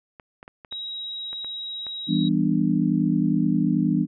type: clicks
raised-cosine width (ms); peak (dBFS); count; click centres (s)
0.5; -27; 8; 0.198 / 0.429 / 0.479 / 0.648 / 0.725 / 1.33 / 1.446 / 1.867
type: tone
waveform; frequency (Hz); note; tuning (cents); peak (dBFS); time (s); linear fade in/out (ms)
sine; 3829; A#7; +46; -30; 0.71-2.29; 10
type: chord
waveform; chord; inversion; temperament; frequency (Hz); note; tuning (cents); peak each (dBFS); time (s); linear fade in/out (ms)
sine; E minor seventh; none; just; 164.81 / 197.78 / 247.2 / 296.7; E3 / G3 / B3 / D4; 0 / +16 / +2 / +18; -24; 2.07-4.07; 50
effects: none